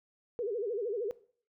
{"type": "tone with vibrato", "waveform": "sine", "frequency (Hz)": 440, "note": "A4", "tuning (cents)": 0, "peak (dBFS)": -31, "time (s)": [0.39, 1.11], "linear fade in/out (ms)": 0, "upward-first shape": "sine", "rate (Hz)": 13, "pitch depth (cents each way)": 200, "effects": ["noise-tail reverb RT60 0.5 s tail -19 dB re dry"]}